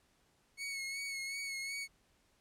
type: tone with vibrato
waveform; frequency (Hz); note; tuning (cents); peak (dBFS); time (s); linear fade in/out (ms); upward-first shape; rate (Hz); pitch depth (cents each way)
sawtooth; 2202; C#7; -12; -35; 0.57-1.88; 50; sine; 2.7; 35
effects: pink hiss -72 dBFS RMS until 2.4 s + low-pass 11000 Hz 12 dB/octave